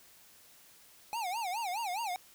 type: tone with vibrato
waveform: square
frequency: 817 Hz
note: G#5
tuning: 29 cents flat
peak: -34 dBFS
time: 1.13-2.16 s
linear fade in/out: 0 ms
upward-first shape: sine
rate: 4.8 Hz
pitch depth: 250 cents each way
effects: white hiss -59 dBFS RMS until 2.34 s